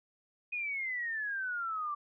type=exponential sweep; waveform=sine; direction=down; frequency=2500 to 1159 Hz; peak=-33 dBFS; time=0.52-1.95 s; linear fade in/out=10 ms; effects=none